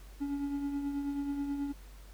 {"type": "tone with tremolo", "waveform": "triangle", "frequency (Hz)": 282.8, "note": "C#4", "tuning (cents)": 35, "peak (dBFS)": -28, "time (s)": [0.2, 1.73], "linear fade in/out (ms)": 20, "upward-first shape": "triangle", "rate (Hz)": 9.3, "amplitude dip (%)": 50, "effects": ["added 48 Hz sine -48 dBFS peak until 2.13 s", "pink hiss -59 dBFS RMS until 2.13 s"]}